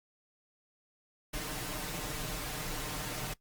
pink noise with comb filter, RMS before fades -38 dBFS, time 1.33-3.34 s, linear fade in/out 10 ms, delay 6.6 ms, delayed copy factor +0.8, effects noise-tail reverb RT60 0.1 s tail -19 dB re dry + Opus 48 kbps

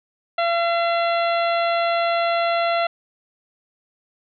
harmonic tone, 680 Hz, F5, 46 cents flat, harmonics 1 / 2 / 3 / 4 / 5 / 6, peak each -19 / -25 / -29 / -31 / -33 / -35 dBFS, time 0.38-2.87 s, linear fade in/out 5 ms, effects none

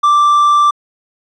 triangle tone, 1174.7 Hz, D6, in tune, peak -5 dBFS, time 0.03-0.71 s, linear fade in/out 10 ms, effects resampled to 22050 Hz

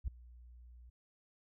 sine tone with ADSR envelope, 60.2 Hz, B1, 44 cents flat, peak -30 dBFS, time 0.04-0.9 s, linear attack 37 ms, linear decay 5 ms, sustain -23 dB, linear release 9 ms, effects none

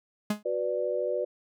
45% pulse tone with exponential decay, 209.6 Hz, G#3, 16 cents sharp, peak -22 dBFS, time 0.3-0.43 s, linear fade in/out 5 ms, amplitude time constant 27 ms
sine chord, B minor, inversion second, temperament equal, 370 / 493.9 / 587.3 Hz, F#4 / B4 / D5, 0 / 0 / 0 cents, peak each -33 / -30 / -30 dBFS, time 0.45-1.25 s, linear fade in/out 10 ms
effects none

